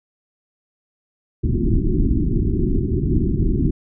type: low-pass noise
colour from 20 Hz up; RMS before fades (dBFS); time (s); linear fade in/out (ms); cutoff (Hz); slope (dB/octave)
pink; -18; 1.43-3.71; 10; 380; 96
effects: none